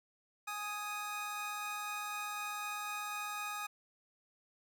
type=tone pair together; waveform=25% pulse; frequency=830.6 / 1247.9 Hz; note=G#5 / D#6; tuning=0 / +5 cents; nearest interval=perfect fifth; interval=705 cents; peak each=-40 / -36 dBFS; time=0.47-3.67 s; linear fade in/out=10 ms; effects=none